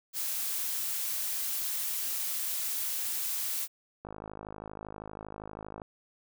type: noise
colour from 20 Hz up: blue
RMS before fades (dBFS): -33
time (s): 0.13-3.68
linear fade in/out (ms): 50
type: click train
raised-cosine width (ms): 1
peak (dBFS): -27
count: 94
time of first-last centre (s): 4.05-5.818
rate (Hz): 52.6
effects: none